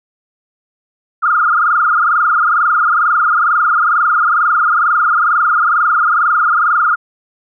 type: tone with frequency modulation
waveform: sine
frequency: 1318.5 Hz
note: E6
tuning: in tune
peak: -9 dBFS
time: 1.22-6.96 s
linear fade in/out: 20 ms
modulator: 22.2 Hz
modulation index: 5.1
effects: none